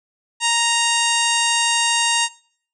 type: harmonic tone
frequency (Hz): 932.3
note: A#5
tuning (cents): 0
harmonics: 1 / 2 / 3 / 4 / 5 / 6 / 7 / 8 / 9 / 10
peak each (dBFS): -22 / -25 / -21 / -24 / -28 / -30 / -27 / -26 / -28 / -30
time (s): 0.4-2.29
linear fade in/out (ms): 50
effects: noise-tail reverb RT60 0.6 s tail -23 dB re dry